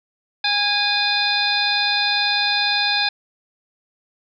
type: harmonic tone with a mistuned harmonic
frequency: 822 Hz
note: G#5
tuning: 18 cents flat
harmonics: 1 / 2 / 3 / 4 / 5 / 6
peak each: -25 / -24 / -24 / -23 / -23 / -26 dBFS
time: 0.44-3.09 s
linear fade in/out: 5 ms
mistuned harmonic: 4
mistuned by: +140 cents
effects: none